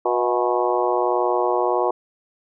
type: harmonic tone with a mistuned harmonic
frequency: 121.4 Hz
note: B2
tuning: 29 cents flat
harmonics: 3 / 4 / 5 / 6 / 7 / 8 / 9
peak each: -23 / -24 / -25 / -26 / -26 / -27 / -28 dBFS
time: 0.05-1.91 s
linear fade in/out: 5 ms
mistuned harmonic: 5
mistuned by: +61 cents
effects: none